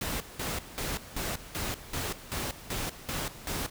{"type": "noise with tremolo", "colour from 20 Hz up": "pink", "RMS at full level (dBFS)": -33, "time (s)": [0.01, 3.7], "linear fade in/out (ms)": 5, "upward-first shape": "square", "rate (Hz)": 2.6, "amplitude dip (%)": 80, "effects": []}